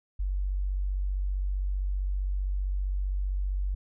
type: tone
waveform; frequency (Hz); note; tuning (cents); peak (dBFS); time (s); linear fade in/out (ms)
sine; 47.67; G1; -48; -26; 0.19-3.75; 10
effects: none